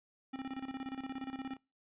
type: tone with tremolo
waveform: square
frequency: 265.4 Hz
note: C4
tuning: 25 cents sharp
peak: -38 dBFS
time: 0.33-1.57 s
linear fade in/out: 10 ms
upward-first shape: square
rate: 17 Hz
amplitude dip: 75%
effects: noise-tail reverb RT60 0.3 s tail -26 dB re dry + resampled to 8000 Hz